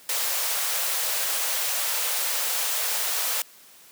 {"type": "high-pass noise", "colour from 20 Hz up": "white", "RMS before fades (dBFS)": -26, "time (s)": [0.09, 3.42], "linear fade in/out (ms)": 2, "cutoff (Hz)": 450, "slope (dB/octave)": 96, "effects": ["white hiss -51 dBFS RMS until 3.91 s", "high-pass 150 Hz 12 dB/octave"]}